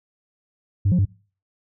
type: tone with pitch steps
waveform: sine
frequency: 98.9 / 178.2 / 98 Hz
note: G2 / F3 / G2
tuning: +16 / +35 / 0 cents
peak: -13 dBFS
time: 0.85-1.054 s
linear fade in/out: 10 ms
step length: 68 ms
effects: noise-tail reverb RT60 0.4 s tail -25 dB re dry + tanh soft clip ceiling -13 dBFS